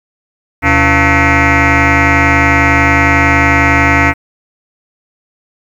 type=tone with frequency modulation; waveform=sine; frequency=1102 Hz; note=C#6; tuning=11 cents flat; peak=-4 dBFS; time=0.62-4.14 s; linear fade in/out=50 ms; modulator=205 Hz; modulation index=6; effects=tanh soft clip ceiling -4 dBFS + 7-bit